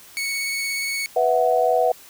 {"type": "tone with vibrato", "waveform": "sawtooth", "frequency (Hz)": 2217, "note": "C#7", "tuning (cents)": 0, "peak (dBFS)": -20, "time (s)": [0.17, 1.06], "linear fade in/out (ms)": 0, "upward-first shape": "square", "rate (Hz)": 17, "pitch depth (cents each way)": 9}
{"type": "chord", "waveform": "sine", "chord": "B suspended fourth", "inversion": "none", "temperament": "just", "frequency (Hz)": [493.9, 658.5, 740.8], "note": ["B4", "E5", "F#5"], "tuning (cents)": [0, -2, 2], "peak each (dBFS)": -20, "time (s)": [1.16, 1.92], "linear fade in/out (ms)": 5}
{"effects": ["white hiss -46 dBFS RMS until 2.09 s"]}